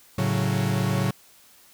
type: chord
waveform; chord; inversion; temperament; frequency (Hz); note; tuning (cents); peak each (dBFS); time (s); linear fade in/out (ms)
45% pulse; F# minor; first; equal; 110 / 138.59 / 185; A2 / C#3 / F#3; 0 / 0 / 0; -26; 0.18-1.11; 5
effects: white hiss -54 dBFS RMS until 1.73 s